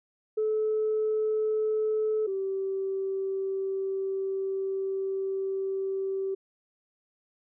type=tone pair in turn; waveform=sine; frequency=432.5 / 386.4 Hz; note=A4 / G4; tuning=-30 / -25 cents; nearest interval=major second; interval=195 cents; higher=first; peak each=-23 / -27 dBFS; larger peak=first; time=0.37-2.27 / 2.27-6.35 s; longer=second; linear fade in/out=10 ms; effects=tanh soft clip ceiling -20 dBFS